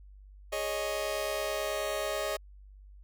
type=chord; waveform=sawtooth; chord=Ab suspended fourth; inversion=none; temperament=just; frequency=415.3 / 553.7 / 623 Hz; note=Ab4 / Db5 / Eb5; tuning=0 / -2 / +2 cents; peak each=-34 / -32 / -29 dBFS; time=0.52-2.37 s; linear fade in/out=10 ms; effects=added 49 Hz sine -49 dBFS peak until 3.03 s